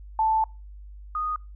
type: tone pair in turn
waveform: sine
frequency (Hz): 880 / 1238.1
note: A5 / D#6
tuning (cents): 0 / -9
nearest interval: tritone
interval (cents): 591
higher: second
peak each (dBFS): -19 / -25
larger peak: first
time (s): 0.19-0.44 / 1.15-1.36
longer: first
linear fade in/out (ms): 2
effects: noise-tail reverb RT60 0.3 s tail -26 dB re dry + added 50 Hz sine -40 dBFS peak until 1.55 s